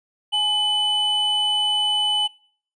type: tone pair together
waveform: triangle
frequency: 840 / 3000 Hz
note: G#5 / F#7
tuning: +19 / +23 cents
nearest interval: octave + minor seventh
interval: 2204 cents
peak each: -25 / -17 dBFS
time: 0.32-2.28 s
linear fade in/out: 20 ms
effects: noise-tail reverb RT60 0.5 s tail -23 dB re dry + resampled to 22050 Hz